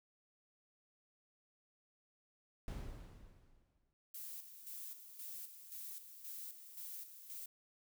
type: noise with exponential decay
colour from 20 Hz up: brown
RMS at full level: -41 dBFS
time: 2.68-3.93 s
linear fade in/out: 0 ms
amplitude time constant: 270 ms
type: noise with tremolo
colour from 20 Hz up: violet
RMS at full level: -48 dBFS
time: 4.14-7.46 s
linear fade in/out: 5 ms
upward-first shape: square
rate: 1.9 Hz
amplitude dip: 60%
effects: none